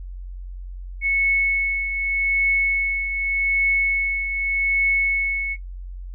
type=tone with tremolo; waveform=sine; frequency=2203 Hz; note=C#7; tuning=11 cents flat; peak=-15 dBFS; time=1.01-5.57 s; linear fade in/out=50 ms; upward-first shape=triangle; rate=0.84 Hz; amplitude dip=60%; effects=noise-tail reverb RT60 0.1 s tail -17 dB re dry + added 45 Hz sine -31 dBFS peak until 6.14 s